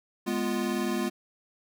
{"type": "chord", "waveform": "square", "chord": "F diminished", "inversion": "first", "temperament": "equal", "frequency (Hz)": [207.7, 246.9, 349.2], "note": ["Ab3", "Cb4", "F4"], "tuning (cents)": [0, 0, 0], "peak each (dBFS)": -32, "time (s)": [0.26, 1.1], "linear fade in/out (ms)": 20, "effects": []}